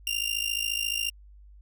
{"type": "tone with amplitude modulation", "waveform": "sawtooth", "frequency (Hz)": 2794, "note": "F7", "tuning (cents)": 0, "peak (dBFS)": -20, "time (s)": [0.07, 1.1], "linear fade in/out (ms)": 2, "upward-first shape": "sine", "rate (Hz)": 54.3, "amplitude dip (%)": 85, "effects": ["added 50 Hz sine -48 dBFS peak until 1.61 s"]}